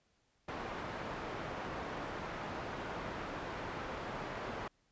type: low-pass noise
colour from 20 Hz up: white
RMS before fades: -42 dBFS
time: 0.48-4.68 s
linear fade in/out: 5 ms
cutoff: 1200 Hz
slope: 12 dB/octave
effects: pink hiss -75 dBFS RMS until 4.91 s + resampled to 16000 Hz

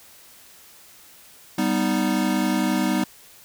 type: chord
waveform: square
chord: G augmented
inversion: none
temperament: equal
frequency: 196 / 246.9 / 311.1 Hz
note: G3 / B3 / D#4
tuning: 0 / 0 / 0 cents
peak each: -25 dBFS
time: 1.58-3.04 s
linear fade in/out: 5 ms
effects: white hiss -49 dBFS RMS until 3.44 s

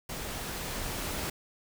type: noise with level ramp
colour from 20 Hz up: pink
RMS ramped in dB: -38 to -34 dBFS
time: 0.09-1.3 s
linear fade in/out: 5 ms
effects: none

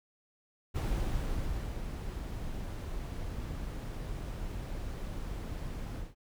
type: noise with ADSR envelope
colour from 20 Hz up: brown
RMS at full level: -31 dBFS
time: 0.74-6.15 s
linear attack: 23 ms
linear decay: 990 ms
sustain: -7 dB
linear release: 180 ms
effects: none

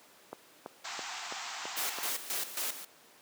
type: click train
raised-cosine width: 1 ms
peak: -24 dBFS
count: 6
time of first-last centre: 0.33-1.986 s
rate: 3.02 Hz
type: band-pass noise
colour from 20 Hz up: pink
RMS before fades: -41 dBFS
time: 0.84-2.1 s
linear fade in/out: 10 ms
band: 690 to 7800 Hz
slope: 96 dB/octave
type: noise with tremolo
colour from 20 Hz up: white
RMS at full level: -34 dBFS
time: 1.76-2.85 s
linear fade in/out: 20 ms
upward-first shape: square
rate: 3.7 Hz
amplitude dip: 70%
effects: pink hiss -58 dBFS RMS until 3.21 s + high-pass 300 Hz 12 dB/octave

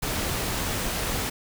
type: noise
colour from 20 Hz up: pink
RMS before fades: -28 dBFS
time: 0.02-1.3 s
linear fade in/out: 10 ms
effects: none

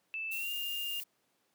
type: tone with pitch glide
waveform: sine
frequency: 2637 to 2810 Hz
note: E7 to F7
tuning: 0 to +10 cents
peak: -35 dBFS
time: 0.14-1 s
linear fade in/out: 0 ms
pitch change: +110 cents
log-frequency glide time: 0.29-0.51 s
type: noise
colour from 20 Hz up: violet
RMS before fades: -42 dBFS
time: 0.31-1.04 s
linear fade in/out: 10 ms
effects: pink hiss -75 dBFS RMS until 1.54 s + high-pass 200 Hz 12 dB/octave

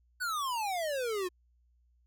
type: exponential sweep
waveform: square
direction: down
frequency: 1523 to 350 Hz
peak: -32 dBFS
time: 0.2-1.29 s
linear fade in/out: 20 ms
effects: added 60 Hz sine -65 dBFS peak until 2.06 s

